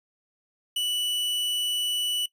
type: tone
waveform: 45% pulse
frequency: 2960 Hz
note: F#7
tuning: in tune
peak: -24 dBFS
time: 0.76-2.26 s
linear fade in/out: 5 ms
effects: noise-tail reverb RT60 0.1 s tail -19 dB re dry + resampled to 32000 Hz